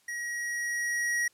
square tone with level ramp, 1903 Hz, A#6, 35 cents sharp, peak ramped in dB -34 to -26 dBFS, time 0.08-1.28 s, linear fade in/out 5 ms, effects white hiss -66 dBFS RMS until 1.33 s + low-pass 11000 Hz 12 dB/octave

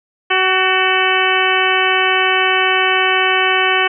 harmonic tone with a mistuned harmonic, 376.2 Hz, F#4, 29 cents sharp, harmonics 1 / 2 / 3 / 4 / 5 / 6 / 7 / 8, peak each -20 / -20 / -20 / -20 / -20 / -20 / -20 / -20 dBFS, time 0.3-3.88 s, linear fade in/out 10 ms, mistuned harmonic 5, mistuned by -49 cents, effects none

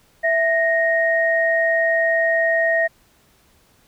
sine tone pair together, 659.3 / 1864.7 Hz, E5 / A#6, 0 / 0 cents, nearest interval octave + tritone, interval 1800 cents, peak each -18 dBFS, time 0.23-2.88 s, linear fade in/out 20 ms, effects pink hiss -57 dBFS RMS until 3.87 s

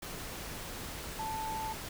sine tone in noise, 880 Hz, A5, in tune, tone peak -35 dBFS, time 1.19-1.73 s, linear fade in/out 5 ms, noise pink, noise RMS -42 dBFS, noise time 0.02-1.89 s, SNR +4 dB, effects none

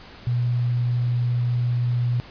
sine tone, 121.4 Hz, B2, 29 cents flat, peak -19 dBFS, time 0.27-2.2 s, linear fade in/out 0 ms, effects pink hiss -44 dBFS RMS until 2.3 s + resampled to 11025 Hz

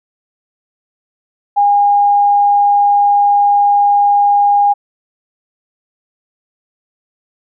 sine tone, 814 Hz, G#5, 35 cents flat, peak -7 dBFS, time 1.56-4.74 s, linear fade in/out 20 ms, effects none

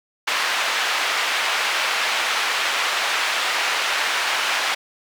white band-pass noise, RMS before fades -22 dBFS, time 0.27-4.75 s, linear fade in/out 10 ms, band 810 to 2800 Hz, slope 12 dB/octave, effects none

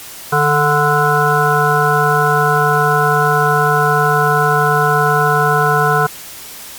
harmonic tone with a mistuned harmonic, 146.83 Hz, D3, in tune, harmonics 1 / 3 / 5 / 7 / 9 / 10, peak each -17 / -17 / -17 / -17 / -17 / -17 dBFS, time 0.32-6.07 s, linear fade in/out 10 ms, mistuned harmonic 1, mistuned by +42 cents, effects white hiss -32 dBFS RMS until 6.78 s + MP3 96 kbps

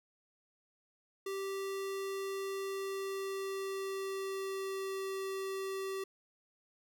square tone with pitch glide, 390 to 386 Hz, G4 to G4, -9 to -27 cents, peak -37 dBFS, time 1.26-6.04 s, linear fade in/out 5 ms, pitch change -18 cents, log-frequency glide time 2.67-5.15 s, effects none

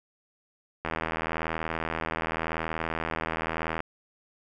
click train, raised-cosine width 0.5 ms, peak -14 dBFS, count 240, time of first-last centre 0.85-3.804 s, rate 80.9 Hz, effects none

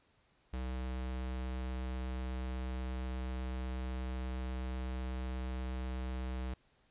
square tone, 63.7 Hz, C2, 46 cents flat, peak -37 dBFS, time 0.53-6.54 s, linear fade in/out 5 ms, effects pink hiss -71 dBFS RMS until 6.9 s + resampled to 8000 Hz

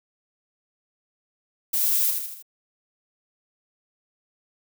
violet noise with echo, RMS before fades -23 dBFS, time 1.73-2.11 s, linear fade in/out 10 ms, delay 79 ms, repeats 4, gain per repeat -5 dB, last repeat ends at 2.426 s, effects none

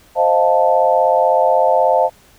sine chord, F dominant seventh, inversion second, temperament equal, 523.3 / 622.3 / 698.5 / 880 Hz, C5 / Eb5 / F5 / A5, 0 / 0 / 0 / 0 cents, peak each -16 dBFS, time 0.15-2.1 s, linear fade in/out 50 ms, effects pink hiss -49 dBFS RMS until 2.38 s

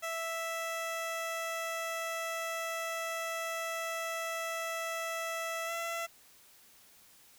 15% pulse tone with pitch glide, 659.3 to 671.2 Hz, E5 to E5, 0 to +31 cents, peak -28 dBFS, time 0.02-6.07 s, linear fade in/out 20 ms, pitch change +31 cents, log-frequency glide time 5.66-5.71 s, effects white hiss -60 dBFS RMS until 7.38 s

